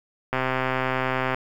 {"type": "click train", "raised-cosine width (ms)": 0.5, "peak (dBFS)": -9, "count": 133, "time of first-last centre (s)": [0.33, 1.345], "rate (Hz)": 130, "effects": ["8-bit"]}